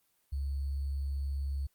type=tone with sample-and-hold; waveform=sine; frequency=69.3 Hz; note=C#2; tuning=in tune; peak=-31 dBFS; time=0.32-1.67 s; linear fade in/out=10 ms; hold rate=4410 Hz; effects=white hiss -73 dBFS RMS until 1.74 s + Opus 24 kbps